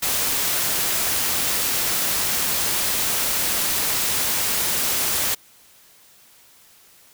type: noise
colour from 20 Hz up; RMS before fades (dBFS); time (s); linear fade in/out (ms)
white; -22; 0.02-5.35; 10
effects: white hiss -52 dBFS RMS until 7.13 s